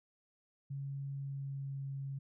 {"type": "tone with pitch glide", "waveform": "sine", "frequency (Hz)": [138.59, 137.16], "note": ["C#3", "C#3"], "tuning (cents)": [0, -18], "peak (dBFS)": -38, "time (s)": [0.7, 2.19], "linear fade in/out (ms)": 10, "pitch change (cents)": -18, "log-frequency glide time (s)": [1.1, 1.84], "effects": []}